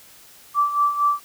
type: tone with tremolo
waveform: sine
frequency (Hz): 1164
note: D6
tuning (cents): -16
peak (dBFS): -14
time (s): 0.54-1.2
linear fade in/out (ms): 50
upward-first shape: sine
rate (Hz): 4.3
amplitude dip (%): 70
effects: white hiss -48 dBFS RMS until 1.24 s